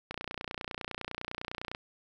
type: click train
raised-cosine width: 0.3 ms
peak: -20 dBFS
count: 50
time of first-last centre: 0.11-1.749 s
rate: 29.9 Hz
effects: none